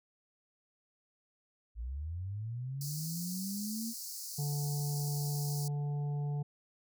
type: linear sweep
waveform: sine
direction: up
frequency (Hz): 53 to 233.1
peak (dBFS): -36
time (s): 1.75-3.94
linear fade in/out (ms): 50
type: high-pass noise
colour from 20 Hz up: pink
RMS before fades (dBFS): -43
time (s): 2.81-5.68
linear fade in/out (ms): 2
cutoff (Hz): 4400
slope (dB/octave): 96
type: harmonic tone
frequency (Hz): 145.1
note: D3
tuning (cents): -21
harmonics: 1 / 3 / 5 / 6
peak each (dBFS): -32 / -49 / -51 / -57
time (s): 4.38-6.43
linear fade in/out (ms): 10
effects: none